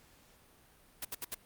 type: noise bursts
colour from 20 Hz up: white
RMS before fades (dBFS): -38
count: 4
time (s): 1.02-1.346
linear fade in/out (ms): 5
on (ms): 29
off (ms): 70
effects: pink hiss -63 dBFS RMS until 1.45 s + Opus 48 kbps